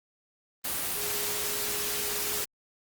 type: tone in noise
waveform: sine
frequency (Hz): 415.3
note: G#4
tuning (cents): 0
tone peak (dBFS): -40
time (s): 0.96-2.44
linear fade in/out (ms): 10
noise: white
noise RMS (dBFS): -31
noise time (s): 0.64-2.45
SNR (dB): -12
effects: Opus 32 kbps